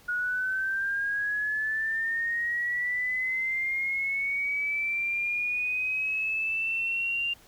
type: linear sweep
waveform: sine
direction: up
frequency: 1445 to 2794 Hz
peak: -26 dBFS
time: 0.08-7.34 s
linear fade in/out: 10 ms
effects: pink hiss -56 dBFS RMS until 7.47 s